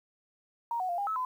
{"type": "tone with pitch steps", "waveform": "sine", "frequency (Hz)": [936, 740, 698, 807, 1298, 1014], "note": ["A#5", "F#5", "F5", "G#5", "E6", "B5"], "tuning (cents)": [7, 0, -1, -50, -27, 45], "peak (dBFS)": -29, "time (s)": [0.71, 1.25], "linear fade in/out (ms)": 2, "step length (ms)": 90, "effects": ["10-bit"]}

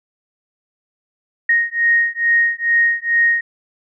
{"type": "beating tone pair", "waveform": "sine", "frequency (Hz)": [1864.7, 1867], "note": ["A#6", "A#6"], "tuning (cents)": [0, 2], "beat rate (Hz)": 2.3, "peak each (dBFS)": -16, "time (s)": [1.49, 3.41], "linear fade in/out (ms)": 5, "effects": []}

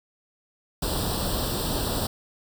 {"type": "noise with comb filter", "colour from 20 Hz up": "pink", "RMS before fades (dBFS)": -27, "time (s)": [0.82, 2.07], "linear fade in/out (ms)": 5, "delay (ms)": 0.23, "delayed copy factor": 0.85, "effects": []}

